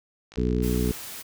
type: click train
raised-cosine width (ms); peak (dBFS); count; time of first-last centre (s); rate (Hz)
0.2; -28; 32; 0.32-0.907; 52.8
type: harmonic tone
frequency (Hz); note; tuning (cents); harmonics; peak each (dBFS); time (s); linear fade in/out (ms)
61.3; B1; -12; 1 / 2 / 3 / 4 / 5 / 6 / 7; -26 / -31 / -28 / -29 / -33 / -34 / -30; 0.37-0.92; 5
type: noise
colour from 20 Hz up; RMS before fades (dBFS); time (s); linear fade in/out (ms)
white; -38; 0.62-1.23; 20
effects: none